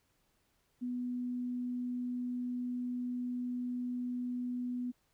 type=tone; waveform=sine; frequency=246.9 Hz; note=B3; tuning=in tune; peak=-34 dBFS; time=0.81-4.92 s; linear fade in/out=20 ms; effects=pink hiss -75 dBFS RMS until 5.13 s